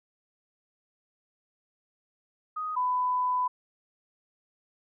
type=tone pair in turn; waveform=sine; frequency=1248 / 999.4 Hz; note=D#6 / B5; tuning=+5 / +20 cents; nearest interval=major third; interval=385 cents; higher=first; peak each=-30 / -24 dBFS; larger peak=second; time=2.56-2.76 / 2.76-3.48 s; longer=second; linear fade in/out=10 ms; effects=none